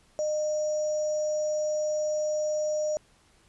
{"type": "tone with sample-and-hold", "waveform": "sine", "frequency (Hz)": 609, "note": "D#5", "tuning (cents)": -37, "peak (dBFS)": -25, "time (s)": [0.19, 2.97], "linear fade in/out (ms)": 0, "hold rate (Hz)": 6300, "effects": ["pink hiss -62 dBFS RMS until 3.48 s", "resampled to 24000 Hz"]}